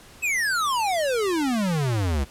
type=exponential sweep; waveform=square; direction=down; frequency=2637 to 64.8 Hz; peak=-22 dBFS; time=0.22-2.25 s; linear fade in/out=20 ms; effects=pink hiss -48 dBFS RMS until 2.3 s + low-pass 12000 Hz 12 dB/octave